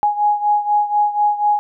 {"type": "beating tone pair", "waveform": "sine", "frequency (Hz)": [830.6, 834.7], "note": ["G#5", "G#5"], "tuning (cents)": [0, 9], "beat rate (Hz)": 4.1, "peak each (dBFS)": [-15, -19], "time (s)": [0.03, 1.59], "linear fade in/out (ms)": 0, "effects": []}